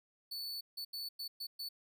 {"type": "tone bursts at uneven times", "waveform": "45% pulse", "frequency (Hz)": 4465, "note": "C#8", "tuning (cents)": 12, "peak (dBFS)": -39, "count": 6, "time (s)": [[0.31, 0.61], [0.77, 0.85], [0.93, 1.09], [1.19, 1.28], [1.4, 1.47], [1.59, 1.69]], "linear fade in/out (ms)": 10, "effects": []}